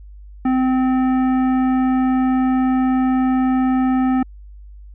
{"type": "tone with hard clipping", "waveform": "sine", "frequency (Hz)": 258.3, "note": "C4", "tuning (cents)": -22, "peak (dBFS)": -16, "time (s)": [0.45, 4.23], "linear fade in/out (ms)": 5, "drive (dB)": 12, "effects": ["added 50 Hz sine -36 dBFS peak until 4.94 s", "resampled to 8000 Hz"]}